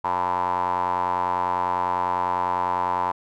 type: tone with band-pass filter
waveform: sawtooth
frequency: 90 Hz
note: F#2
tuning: 47 cents flat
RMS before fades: -24 dBFS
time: 0.04-3.12 s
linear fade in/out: 10 ms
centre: 950 Hz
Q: 9.4
effects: none